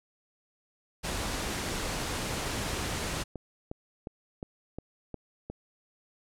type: noise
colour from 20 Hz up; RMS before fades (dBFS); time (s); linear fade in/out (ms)
pink; -33; 1.03-3.24; 20
type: click train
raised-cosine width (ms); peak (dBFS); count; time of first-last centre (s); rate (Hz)
2; -24; 8; 3-5.5; 2.8
effects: low-pass 10000 Hz 12 dB/octave